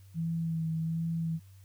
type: tone with vibrato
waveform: sine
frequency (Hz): 163.2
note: E3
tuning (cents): -17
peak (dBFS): -29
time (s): 0.14-1.4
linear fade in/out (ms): 50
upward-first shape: sine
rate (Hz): 1.3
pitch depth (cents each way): 25
effects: added 96 Hz sine -51 dBFS peak until 1.64 s + white hiss -66 dBFS RMS until 1.64 s